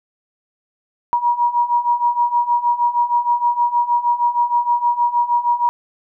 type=beating tone pair; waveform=sine; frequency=954 / 960.4 Hz; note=A#5 / B5; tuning=+40 / -49 cents; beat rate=6.4 Hz; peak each=-19 / -16 dBFS; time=1.13-5.69 s; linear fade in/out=0 ms; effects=none